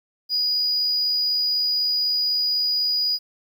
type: tone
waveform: triangle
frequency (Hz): 4912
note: D#8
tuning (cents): -23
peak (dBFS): -17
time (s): 0.29-3.19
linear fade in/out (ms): 50
effects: tanh soft clip ceiling -15 dBFS + 9-bit